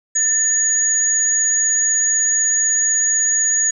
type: tone pair together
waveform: sine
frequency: 1790 / 6758 Hz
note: A6 / G#8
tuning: +29 / +29 cents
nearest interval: octave + major seventh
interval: 2300 cents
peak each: -26 / -14 dBFS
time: 0.15-3.71 s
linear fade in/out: 10 ms
effects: none